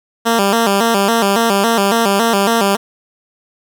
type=tone with vibrato; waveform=10% pulse; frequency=213.6 Hz; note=G#3; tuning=49 cents sharp; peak=-3 dBFS; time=0.25-2.77 s; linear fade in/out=20 ms; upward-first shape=square; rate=3.6 Hz; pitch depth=130 cents each way; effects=none